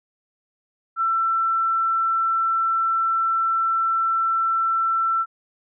sine tone, 1340 Hz, E6, 28 cents sharp, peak -18 dBFS, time 0.96-5.26 s, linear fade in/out 50 ms, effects none

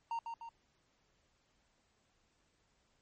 triangle tone with echo, 923 Hz, A#5, 17 cents flat, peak -33 dBFS, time 0.11-0.19 s, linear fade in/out 2 ms, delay 150 ms, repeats 2, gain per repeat -5 dB, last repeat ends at 0.49 s, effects pink hiss -75 dBFS RMS until 3.01 s + MP3 32 kbps

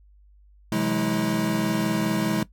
square tone cluster, 130.6 / 166.4 / 185.7 / 210.9 / 322.9 Hz, C3 / E3 / F#3 / G#3 / E4, -3 / +17 / +7 / +27 / -36 cents, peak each -33 / -32 / -31 / -26 / -28 dBFS, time 0.72-2.43 s, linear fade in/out 2 ms, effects noise-tail reverb RT60 0.1 s tail -17 dB re dry + added 50 Hz sine -51 dBFS peak until 2.52 s

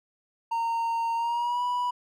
triangle tone with pitch glide, 921 to 981.4 Hz, A#5 to B5, -21 to -11 cents, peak -23 dBFS, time 0.51-1.91 s, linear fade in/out 10 ms, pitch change +110 cents, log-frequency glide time 1.15-1.63 s, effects none

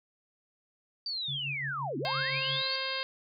sine linear two-way sweep, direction down then up, 4675 to 230.2 to 4675 Hz, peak -32 dBFS, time 1.06-2.76 s, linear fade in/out 2 ms, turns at 1.98 s
sine tone with tremolo, 139.3 Hz, C#3, 9 cents sharp, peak -36 dBFS, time 1.28-2.62 s, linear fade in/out 5 ms, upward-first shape sine, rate 5.8 Hz, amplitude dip 70%
harmonic tone, 531 Hz, C5, 25 cents sharp, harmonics 1 / 2 / 3 / 4 / 5 / 6 / 7 / 8 / 9, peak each -40 / -40 / -40 / -40 / -40 / -40 / -40 / -40 / -40 dBFS, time 2.05-3.03 s, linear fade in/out 0 ms
effects none

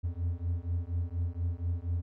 triangle beating tone pair, 84.2 / 88.4 Hz, E2 / F2, +37 / +22 cents, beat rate 4.2 Hz, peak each -31 dBFS, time 0.03-2.02 s, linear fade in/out 20 ms, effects none

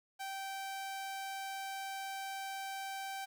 sawtooth tone, 778 Hz, G5, 13 cents flat, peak -36 dBFS, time 0.19-3.26 s, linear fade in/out 20 ms, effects 11-bit

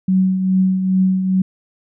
sine tone with tremolo, 187.7 Hz, F#3, 25 cents sharp, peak -10 dBFS, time 0.08-1.42 s, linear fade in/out 5 ms, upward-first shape triangle, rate 2.4 Hz, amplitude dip 55%, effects none

